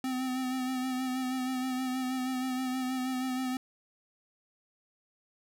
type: tone with vibrato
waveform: square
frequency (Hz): 257.1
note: C4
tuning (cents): -30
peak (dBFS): -31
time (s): 0.04-3.57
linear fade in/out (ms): 2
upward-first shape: sine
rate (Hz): 6.3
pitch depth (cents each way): 29
effects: none